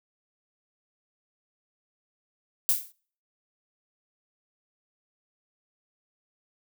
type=noise with exponential decay; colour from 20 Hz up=violet; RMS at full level=-19 dBFS; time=2.69-2.92 s; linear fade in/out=0 ms; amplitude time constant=50 ms; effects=noise-tail reverb RT60 0.5 s tail -26 dB re dry